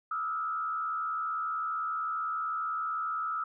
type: tone with frequency modulation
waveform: sine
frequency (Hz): 1300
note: E6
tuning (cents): -24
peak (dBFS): -30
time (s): 0.11-3.44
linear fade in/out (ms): 5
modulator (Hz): 75.6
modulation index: 0.86
effects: none